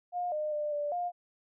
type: tone with pitch steps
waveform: sine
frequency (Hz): 712 / 608 / 597 / 586 / 707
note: F5 / D#5 / D5 / D5 / F5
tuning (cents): +33 / -40 / +28 / -4 / +21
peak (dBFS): -30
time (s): 0.12-1.12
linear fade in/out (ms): 50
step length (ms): 200
effects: none